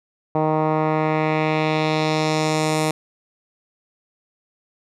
10% pulse tone with low-pass filter sweep, 155.7 Hz, D#3, 2 cents sharp, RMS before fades -20 dBFS, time 0.35-2.91 s, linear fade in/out 2 ms, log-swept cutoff 890 to 10000 Hz, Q 1.4, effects none

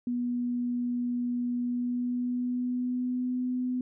sine tone with pitch glide, 243.6 to 251.2 Hz, B3 to B3, -24 to +30 cents, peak -27 dBFS, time 0.07-3.81 s, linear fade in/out 2 ms, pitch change +54 cents, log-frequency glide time 1.61-3.41 s, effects none

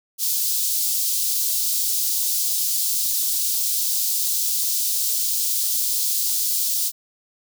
white high-pass noise, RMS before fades -22 dBFS, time 0.18-6.92 s, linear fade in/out 50 ms, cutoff 4100 Hz, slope 24 dB/octave, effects none

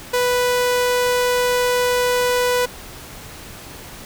sawtooth tone, 493.9 Hz, B4, in tune, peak -12 dBFS, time 0.13-2.66 s, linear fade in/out 10 ms, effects pink hiss -37 dBFS RMS until 4.05 s

